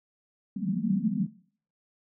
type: band-pass noise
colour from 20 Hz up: white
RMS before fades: -28 dBFS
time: 0.56-1.27 s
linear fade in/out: 10 ms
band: 160 to 240 Hz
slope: 96 dB/octave
effects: noise-tail reverb RT60 0.5 s tail -19 dB re dry